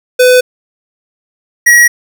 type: tone pair in turn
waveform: square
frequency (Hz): 502 / 1909.6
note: B4 / A#6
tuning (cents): +28 / +41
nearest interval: octave + major seventh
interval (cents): 2313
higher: second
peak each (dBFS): -4 / -3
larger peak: second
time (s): 0.19-0.41 / 1.66-1.88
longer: neither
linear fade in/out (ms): 10
effects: none